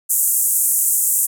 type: band-pass noise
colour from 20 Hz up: pink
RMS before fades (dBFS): -17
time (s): 0.09-1.27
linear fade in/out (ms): 20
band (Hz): 7500 to 15000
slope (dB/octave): 48
effects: none